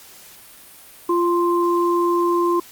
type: tone pair together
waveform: sine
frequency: 346.3 / 1046.5 Hz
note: F4 / C6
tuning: -15 / 0 cents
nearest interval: octave + perfect fifth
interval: 1915 cents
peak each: -17 / -20 dBFS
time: 1.09-2.6 s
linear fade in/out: 5 ms
effects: white hiss -44 dBFS RMS until 2.71 s + Opus 48 kbps